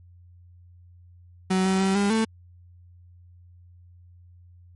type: tone with pitch steps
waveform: 35% pulse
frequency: 187.4 / 189.9 / 192.3 / 201.3 / 222.3 Hz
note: F#3 / F#3 / G3 / G3 / A3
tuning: +22 / +45 / -33 / +46 / +18 cents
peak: -18 dBFS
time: 1.5-2.25 s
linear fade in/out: 10 ms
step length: 150 ms
effects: added 88 Hz sine -48 dBFS peak until 4.75 s + MP3 48 kbps